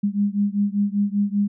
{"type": "beating tone pair", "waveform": "sine", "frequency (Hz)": [201.1, 206.2], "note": ["G3", "G#3"], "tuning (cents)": [44, -12], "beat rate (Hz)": 5.1, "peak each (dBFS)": [-21, -22], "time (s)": [0.03, 1.48], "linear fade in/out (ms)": 10, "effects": []}